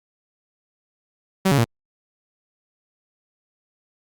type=tone with pitch steps; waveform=sawtooth; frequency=190.9 / 140.1 / 116.8 Hz; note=G3 / C#3 / A#2; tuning=-46 / +19 / +4 cents; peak=-11 dBFS; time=1.45-1.645 s; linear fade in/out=10 ms; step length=65 ms; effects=Opus 48 kbps